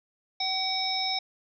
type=harmonic tone; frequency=759 Hz; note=F#5; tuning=44 cents sharp; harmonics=1 / 3 / 5 / 7; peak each=-32 / -35 / -31 / -30 dBFS; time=0.4-1.19 s; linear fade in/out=5 ms; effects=none